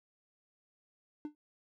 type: tone with exponential decay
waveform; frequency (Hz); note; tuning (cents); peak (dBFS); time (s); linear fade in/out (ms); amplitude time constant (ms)
triangle; 298.7; D4; +29; -32; 1.25-1.35; 1; 21
effects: none